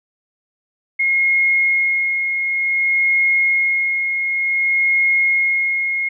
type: tone with tremolo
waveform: sine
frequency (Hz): 2153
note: C7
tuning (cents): +49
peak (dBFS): -12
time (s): 0.99-6.09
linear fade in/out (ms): 10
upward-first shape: sine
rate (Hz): 0.55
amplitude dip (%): 45
effects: none